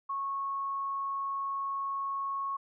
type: tone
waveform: sine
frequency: 1100 Hz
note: C#6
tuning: 14 cents flat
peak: -31 dBFS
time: 0.09-2.57 s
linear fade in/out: 10 ms
effects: none